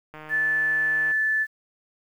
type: click train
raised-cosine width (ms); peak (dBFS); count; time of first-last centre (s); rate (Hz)
0.5; -26; 151; 0.14-1.114; 154
type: tone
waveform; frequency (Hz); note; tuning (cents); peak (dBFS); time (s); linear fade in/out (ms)
sine; 1746; A6; -14; -20; 0.29-1.47; 50
effects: 9-bit